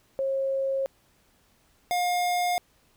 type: tone pair in turn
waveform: sine / square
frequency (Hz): 540 / 712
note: C#5 / F5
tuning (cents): -45 / +33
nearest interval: perfect fourth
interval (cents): 478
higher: second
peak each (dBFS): -24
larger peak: neither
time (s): 0.19-0.86 / 1.91-2.58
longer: neither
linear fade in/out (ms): 0
effects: pink hiss -64 dBFS RMS until 2.96 s

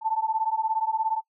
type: beating tone pair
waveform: sine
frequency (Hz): 876 / 893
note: A5 / A5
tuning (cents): -8 / +25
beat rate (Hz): 17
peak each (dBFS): -26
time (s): 0.01-1.22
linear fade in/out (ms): 50
effects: noise-tail reverb RT60 0.1 s tail -20 dB re dry

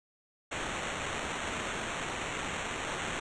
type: noise with sample-and-hold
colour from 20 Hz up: white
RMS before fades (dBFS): -36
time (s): 0.51-3.2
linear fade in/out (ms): 10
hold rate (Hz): 4900
effects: resampled to 22050 Hz

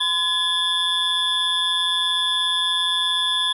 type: tone cluster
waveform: triangle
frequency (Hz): 1021 / 1699 / 3335 / 3512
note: C6 / G#6 / G#7 / A7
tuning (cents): -43 / +39 / +7 / -4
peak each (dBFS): -26 / -28 / -22 / -20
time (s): 0-3.53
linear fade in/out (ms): 10
effects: resampled to 32000 Hz

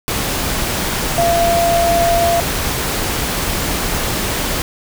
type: tone in noise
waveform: sine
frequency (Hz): 683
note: F5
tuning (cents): -39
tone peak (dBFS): -12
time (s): 1.18-2.4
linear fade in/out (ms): 0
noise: pink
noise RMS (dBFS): -19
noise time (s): 0.08-4.62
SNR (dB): +4
effects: none

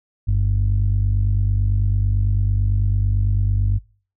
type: tone pair together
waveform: sine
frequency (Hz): 49 / 98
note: G1 / G2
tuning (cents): 0 / 0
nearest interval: octave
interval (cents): 1200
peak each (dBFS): -16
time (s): 0.27-3.79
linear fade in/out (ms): 20
effects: noise-tail reverb RT60 0.4 s tail -24 dB re dry + tanh soft clip ceiling -11 dBFS

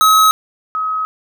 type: tone pair in turn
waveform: square / sine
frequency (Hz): 1279 / 1272.7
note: D#6 / D#6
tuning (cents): +47 / +39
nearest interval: unison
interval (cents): 8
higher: first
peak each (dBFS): -8 / -16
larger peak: first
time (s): 0.01-0.31 / 0.75-1.05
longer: neither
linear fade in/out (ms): 0
effects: none

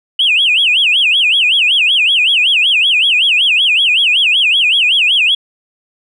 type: tone with vibrato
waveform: sine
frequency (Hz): 2859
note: F7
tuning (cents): +40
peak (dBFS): -7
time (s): 0.19-5.35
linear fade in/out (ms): 5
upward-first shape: sine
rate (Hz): 5.3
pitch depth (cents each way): 280
effects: tanh soft clip ceiling -3 dBFS

